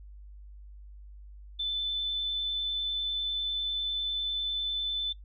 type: tone with vibrato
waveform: sine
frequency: 3520 Hz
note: A7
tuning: in tune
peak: -28 dBFS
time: 1.59-5.13 s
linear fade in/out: 10 ms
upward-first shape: triangle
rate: 10 Hz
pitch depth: 10 cents each way
effects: noise-tail reverb RT60 0.1 s tail -17 dB re dry + added 50 Hz sine -45 dBFS peak until 5.24 s